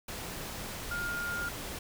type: tone in noise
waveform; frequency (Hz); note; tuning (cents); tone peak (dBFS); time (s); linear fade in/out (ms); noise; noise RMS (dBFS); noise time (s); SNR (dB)
sine; 1413; F6; +20; -33; 0.91-1.49; 5; pink; -40; 0.08-1.79; +4
effects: none